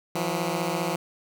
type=beating tone pair; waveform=10% pulse; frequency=164.81 / 179.81 Hz; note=E3 / F#3; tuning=0 / -49 cents; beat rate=15 Hz; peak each=-20 dBFS; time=0.15-0.96 s; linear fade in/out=5 ms; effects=none